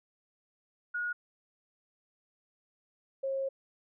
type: tone pair in turn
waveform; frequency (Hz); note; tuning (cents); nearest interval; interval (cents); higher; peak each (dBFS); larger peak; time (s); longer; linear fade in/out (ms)
sine; 1446 / 539.8; F#6 / C#5; -40 / -46; octave + perfect fourth; 1706; first; -31 / -30; second; 0.94-1.13 / 3.23-3.49; second; 10
effects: none